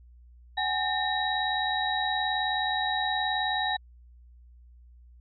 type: tone cluster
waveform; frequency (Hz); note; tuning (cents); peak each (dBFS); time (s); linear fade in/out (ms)
sine; 751 / 830 / 1813 / 3850; F#5 / G#5 / A#6 / B7; +26 / -1 / -49 / -45; -31; 0.57-3.77; 10
effects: added 60 Hz sine -50 dBFS peak until 5.2 s